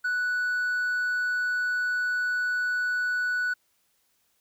sine tone with hard clipping, 1480 Hz, F#6, in tune, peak -25 dBFS, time 0.04-3.54 s, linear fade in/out 10 ms, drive 2 dB, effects white hiss -70 dBFS RMS until 4.4 s

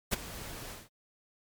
pink noise with ADSR envelope, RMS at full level -26 dBFS, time 0.11-0.89 s, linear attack 24 ms, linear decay 15 ms, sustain -17 dB, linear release 180 ms, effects MP3 96 kbps

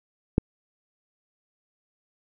click, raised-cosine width 3 ms, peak -5 dBFS, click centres 0.381 s, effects none

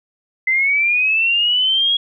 sine linear sweep, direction up, 2040 to 3322 Hz, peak -13 dBFS, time 0.47-1.97 s, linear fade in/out 5 ms, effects none

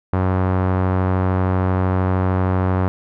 sawtooth tone with low-pass filter, 93 Hz, F#2, 9 cents sharp, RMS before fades -18 dBFS, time 0.13-2.88 s, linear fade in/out 0 ms, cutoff 1200 Hz, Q 1.4, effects none

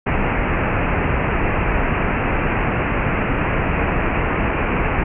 pink low-pass noise, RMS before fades -19 dBFS, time 0.06-5.04 s, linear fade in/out 10 ms, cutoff 2700 Hz, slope 96 dB/octave, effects none

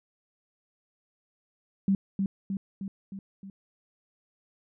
sine tone with echo, 195.1 Hz, G3, 8 cents flat, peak -20 dBFS, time 1.88-1.95 s, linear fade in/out 2 ms, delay 310 ms, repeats 5, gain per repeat -4 dB, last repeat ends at 3.5 s, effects none

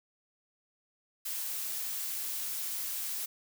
blue noise, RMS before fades -36 dBFS, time 1.25-3.26 s, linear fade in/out 10 ms, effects none

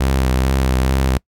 sawtooth tone with vibrato, 65.4 Hz, C2, in tune, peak -10 dBFS, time 0-1.18 s, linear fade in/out 10 ms, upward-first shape sine, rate 2.3 Hz, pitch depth 38 cents each way, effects noise-tail reverb RT60 0.1 s tail -25 dB re dry

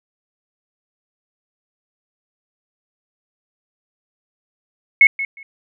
sine tone with echo, 2190 Hz, C#7, 22 cents flat, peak -5 dBFS, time 5.01-5.07 s, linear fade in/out 2 ms, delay 180 ms, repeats 2, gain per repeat -15 dB, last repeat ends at 5.43 s, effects none

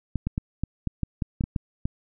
clicks, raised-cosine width 5 ms, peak -13 dBFS, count 11, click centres 0.157 / 0.27 / 0.379 / 0.636 / 0.873 / 1.033 / 1.222 / 1.409 / 1.439 / 1.562 / 1.855 s, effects none

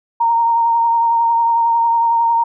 sine tone with vibrato, 927 Hz, A#5, 10 cents flat, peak -11 dBFS, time 0.2-2.44 s, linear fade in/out 10 ms, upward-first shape triangle, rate 11 Hz, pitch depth 23 cents each way, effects none

